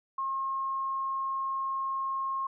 sine tone, 1075 Hz, C6, 47 cents sharp, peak -29 dBFS, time 0.18-2.47 s, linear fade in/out 5 ms, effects none

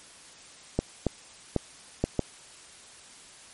clicks, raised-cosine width 2 ms, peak -10 dBFS, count 5, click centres 0.79 / 1.067 / 1.563 / 2.04 / 2.193 s, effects white hiss -50 dBFS RMS until 3.53 s + MP3 48 kbps

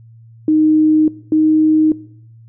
sine tone pair in turn, 309.9 / 311.5 Hz, D#4 / D#4, -7 / +2 cents, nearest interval unison, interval 9 cents, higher second, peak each -9 dBFS, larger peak neither, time 0.48-1.08 / 1.32-1.92 s, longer neither, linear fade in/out 2 ms, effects noise-tail reverb RT60 0.7 s tail -20 dB re dry + added 114 Hz sine -39 dBFS peak until 2.48 s

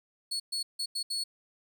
35% pulse tone bursts at uneven times, 4386 Hz, C#8, 19 cents flat, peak -29 dBFS, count 5, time 0.31-0.4 / 0.52-0.63 / 0.79-0.86 / 0.95-1.03 / 1.1-1.24 s, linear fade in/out 10 ms, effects none

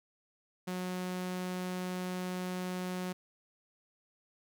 sawtooth tone, 182.4 Hz, F#3, 24 cents flat, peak -31 dBFS, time 0.67-3.13 s, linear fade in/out 10 ms, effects none

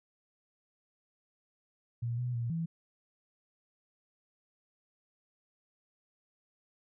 sine tone with pitch steps, 118.1 / 123.4 / 117.9 / 165.2 Hz, A#2 / B2 / A#2 / E3, +23 / -1 / +20 / +4 cents, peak -31 dBFS, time 2.02-2.66 s, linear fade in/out 10 ms, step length 160 ms, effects none

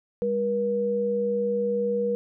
sine tone pair together, 201.6 / 479.5 Hz, G3 / A#4, +49 / +49 cents, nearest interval octave + minor third, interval 1500 cents, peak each -30 / -23 dBFS, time 0.22-2.15 s, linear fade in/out 0 ms, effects none

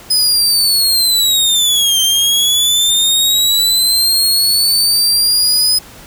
sawtooth linear two-way sweep, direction down then up, 5050 to 3136 to 5050 Hz, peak -7 dBFS, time 0.1-5.79 s, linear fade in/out 10 ms, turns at 2 s, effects pink hiss -37 dBFS RMS until 6.06 s

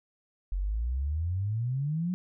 sine exponential sweep, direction up, 44.22 to 185.8 Hz, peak -27 dBFS, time 0.52-2.14 s, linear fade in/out 0 ms, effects none

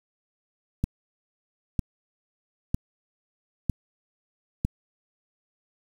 click train, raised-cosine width 5 ms, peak -11 dBFS, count 5, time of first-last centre 0.84-4.65 s, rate 1.05 Hz, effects 7-bit

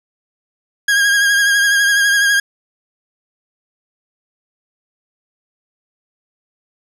40% pulse tone with vibrato, 1630 Hz, G#6, 33 cents flat, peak -10 dBFS, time 0.88-2.4 s, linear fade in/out 5 ms, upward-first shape sine, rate 12 Hz, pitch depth 34 cents each way, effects low-pass 12000 Hz 12 dB/octave + 7-bit

